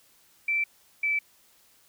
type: tone pair in turn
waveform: sine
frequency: 2334 / 2315 Hz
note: D7 / D7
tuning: -11 / -25 cents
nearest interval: unison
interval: 14 cents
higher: first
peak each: -23 dBFS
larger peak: neither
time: 0.48-0.64 / 1.03-1.19 s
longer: neither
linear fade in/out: 5 ms
effects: white hiss -61 dBFS RMS until 1.88 s